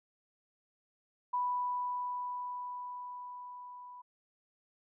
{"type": "tone with level ramp", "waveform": "sine", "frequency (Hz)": 987.8, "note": "B5", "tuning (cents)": 0, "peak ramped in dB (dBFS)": [-29, -47], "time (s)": [1.33, 4.02], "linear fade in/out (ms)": 10, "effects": []}